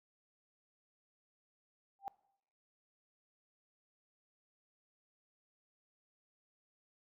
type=tone with exponential growth; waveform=sine; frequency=790 Hz; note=G5; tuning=13 cents sharp; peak=-34 dBFS; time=1.99-2.08 s; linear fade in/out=0 ms; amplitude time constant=18 ms; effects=noise-tail reverb RT60 0.8 s tail -22 dB re dry